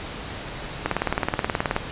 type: click train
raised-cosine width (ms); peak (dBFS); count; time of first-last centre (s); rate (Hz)
0.5; -6; 18; 0.86-1.764; 18.8
effects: pink hiss -34 dBFS RMS until 1.91 s + resampled to 8000 Hz